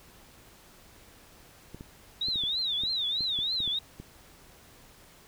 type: clicks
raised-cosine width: 3 ms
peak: -29 dBFS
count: 11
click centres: 1.746 / 1.809 / 2.285 / 2.358 / 2.437 / 2.836 / 3.207 / 3.389 / 3.604 / 3.677 / 4 s
type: tone with vibrato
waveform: sine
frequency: 3754 Hz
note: A#7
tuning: 11 cents sharp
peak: -27 dBFS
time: 2.21-3.79 s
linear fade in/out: 5 ms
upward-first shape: triangle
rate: 3.2 Hz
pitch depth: 200 cents each way
effects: pink hiss -55 dBFS RMS until 5.27 s